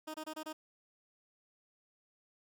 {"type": "tone bursts", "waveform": "15% pulse", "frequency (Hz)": 311.1, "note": "D#4", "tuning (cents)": 0, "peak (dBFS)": -34, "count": 5, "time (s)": [0.07, 0.53], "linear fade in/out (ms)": 10, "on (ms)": 72, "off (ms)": 25, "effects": []}